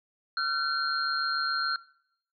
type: tone cluster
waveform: sine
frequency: 1368 / 1515 / 4219 Hz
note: F6 / F#6 / C8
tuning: -36 / +40 / +14 cents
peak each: -29 / -32 / -31 dBFS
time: 0.37-1.76 s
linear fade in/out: 2 ms
effects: noise-tail reverb RT60 0.7 s tail -21 dB re dry